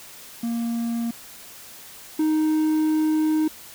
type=tone pair in turn; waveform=triangle; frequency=233.1 / 311.2 Hz; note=A#3 / D#4; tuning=0 / 0 cents; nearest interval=perfect fourth; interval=500 cents; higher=second; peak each=-21 / -16 dBFS; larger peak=second; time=0.43-1.11 / 2.19-3.48 s; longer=second; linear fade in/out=5 ms; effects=white hiss -43 dBFS RMS until 3.74 s